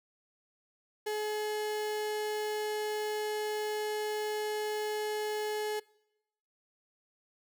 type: tone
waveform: 35% pulse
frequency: 424.7 Hz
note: G#4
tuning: 39 cents sharp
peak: -30 dBFS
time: 1.06-5.8 s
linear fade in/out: 10 ms
effects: noise-tail reverb RT60 0.9 s tail -24 dB re dry